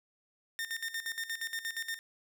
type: tone with tremolo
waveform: sawtooth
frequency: 1820 Hz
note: A#6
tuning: 42 cents flat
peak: -30 dBFS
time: 0.59-1.99 s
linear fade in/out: 0 ms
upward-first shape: square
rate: 8.5 Hz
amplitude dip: 75%
effects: none